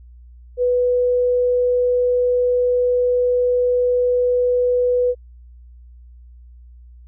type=tone; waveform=sine; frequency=493.9 Hz; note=B4; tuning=in tune; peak=-14 dBFS; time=0.57-5.15 s; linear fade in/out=50 ms; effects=added 60 Hz sine -40 dBFS peak until 7.07 s